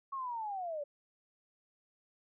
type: linear sweep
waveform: sine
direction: down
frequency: 1108.7 to 560 Hz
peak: -36 dBFS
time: 0.12-0.84 s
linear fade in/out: 10 ms
effects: none